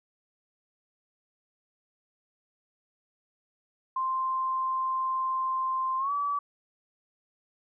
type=tone with pitch glide; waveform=sine; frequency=1046.5 to 1147.8 Hz; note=C6 to D6; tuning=0 to -40 cents; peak=-26 dBFS; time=3.96-6.39 s; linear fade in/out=5 ms; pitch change=+160 cents; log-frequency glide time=5.98-6.12 s; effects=none